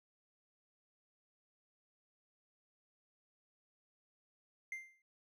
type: tone with exponential decay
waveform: triangle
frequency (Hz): 2093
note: C7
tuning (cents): 0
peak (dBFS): -36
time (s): 4.72-5.02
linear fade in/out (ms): 2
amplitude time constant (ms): 64
effects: none